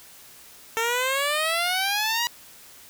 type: exponential sweep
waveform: 10% pulse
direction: up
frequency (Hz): 447.6 to 970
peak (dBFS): -14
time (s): 0.77-2.27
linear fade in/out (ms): 0
effects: white hiss -48 dBFS RMS until 2.89 s